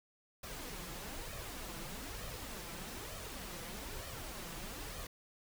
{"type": "noise with flanger", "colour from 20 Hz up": "pink", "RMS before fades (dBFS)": -45, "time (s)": [0.43, 5.07], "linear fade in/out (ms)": 5, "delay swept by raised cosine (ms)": [1.6, 6], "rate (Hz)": 1.1, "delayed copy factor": 0.55, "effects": []}